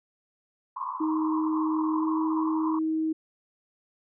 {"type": "band-pass noise", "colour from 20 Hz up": "white", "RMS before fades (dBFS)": -34, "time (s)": [0.76, 2.79], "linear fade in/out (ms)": 5, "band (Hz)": [950, 1100], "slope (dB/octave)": 96}
{"type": "tone with pitch glide", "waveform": "sine", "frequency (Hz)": [314.3, 317], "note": ["D#4", "D#4"], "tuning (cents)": [18, 32], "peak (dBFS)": -24, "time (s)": [1, 3.13], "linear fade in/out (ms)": 10, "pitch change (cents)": 14, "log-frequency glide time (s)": [1.98, 2.05]}
{"effects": []}